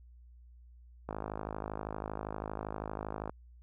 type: click train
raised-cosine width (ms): 1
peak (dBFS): -23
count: 117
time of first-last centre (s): 1.09-3.295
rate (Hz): 52.6
effects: added 60 Hz sine -53 dBFS peak until 3.62 s